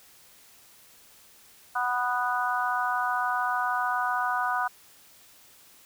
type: harmonic tone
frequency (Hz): 246.9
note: B3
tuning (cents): 0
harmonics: 3 / 4 / 5 / 6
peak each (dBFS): -30 / -30 / -30 / -30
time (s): 1.75-4.68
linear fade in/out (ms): 10
effects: white hiss -55 dBFS RMS until 5.85 s